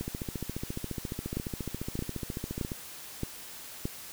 two click trains, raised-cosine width 3 ms, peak -21 / -18 dBFS, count 40 / 5, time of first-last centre 0.01-2.718 / 1.37-3.854 s, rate 14.4 / 1.61 Hz, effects white hiss -45 dBFS RMS until 4.12 s

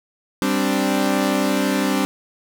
sawtooth chord, G suspended fourth, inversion none, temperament equal, 196 / 261.6 / 293.7 Hz, G3 / C4 / D4, 0 / 0 / 0 cents, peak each -18 dBFS, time 0.42-2.05 s, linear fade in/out 0 ms, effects none

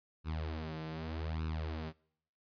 sawtooth tone with flanger, 79.3 Hz, D#2, 33 cents sharp, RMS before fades -39 dBFS, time 0.24-1.93 s, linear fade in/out 50 ms, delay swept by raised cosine 0.75 to 5.95 ms, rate 0.83 Hz, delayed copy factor +0.95, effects noise-tail reverb RT60 0.7 s tail -24 dB re dry + resampled to 11025 Hz

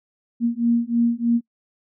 sine beating tone pair, 233.4 / 236.6 Hz, A#3 / A#3, +2 / +26 cents, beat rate 3.2 Hz, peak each -20 dBFS, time 0.4-1.41 s, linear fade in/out 50 ms, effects noise-tail reverb RT60 0.1 s tail -26 dB re dry

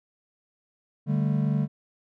triangle chord, D suspended fourth, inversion none, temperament equal, 146.83 / 196 / 220 Hz, D3 / G3 / A3, 0 / 0 / 0 cents, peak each -22 / -26 / -27 dBFS, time 1.06-1.68 s, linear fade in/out 50 ms, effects none

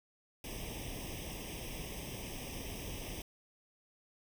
pink noise with comb filter, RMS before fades -43 dBFS, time 0.44-3.22 s, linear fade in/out 2 ms, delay 0.35 ms, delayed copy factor +0.95, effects none

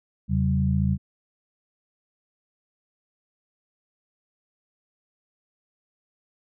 sine tone cluster, 81.6 / 135.3 / 190.8 Hz, E2 / C#3 / G3, -17 / -42 / -47 cents, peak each -24 dBFS, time 0.28-0.98 s, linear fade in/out 50 ms, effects none

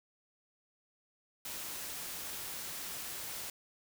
white noise, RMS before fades -42 dBFS, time 1.45-3.5 s, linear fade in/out 2 ms, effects none

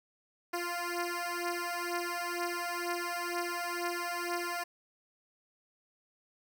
10% pulse beating tone pair, 347.3 / 349.4 Hz, F4 / F4, -10 / +1 cents, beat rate 2.1 Hz, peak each -28 dBFS, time 0.53-4.64 s, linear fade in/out 10 ms, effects none

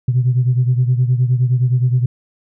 sine beating tone pair, 123.47 / 133.07 Hz, B2 / C3, 0 / +30 cents, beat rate 9.6 Hz, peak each -12 / -17 dBFS, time 0.08-2.06 s, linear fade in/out 5 ms, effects tanh soft clip ceiling -6 dBFS

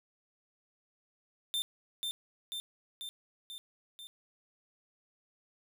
45% pulse tone with echo, 3580 Hz, A7, 29 cents sharp, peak -31 dBFS, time 1.54-1.62 s, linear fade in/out 0 ms, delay 490 ms, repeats 5, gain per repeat -3 dB, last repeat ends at 4.07 s, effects none

